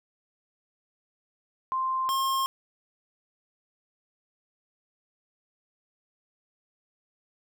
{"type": "tone pair in turn", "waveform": ["sine", "square"], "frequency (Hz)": [1046.5, 1069.7], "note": ["C6", "C6"], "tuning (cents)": [0, 38], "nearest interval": "unison", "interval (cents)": 38, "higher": "second", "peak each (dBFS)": -25, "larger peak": "neither", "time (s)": [[1.72, 2.09], [2.09, 2.46]], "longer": "neither", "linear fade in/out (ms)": 0, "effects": []}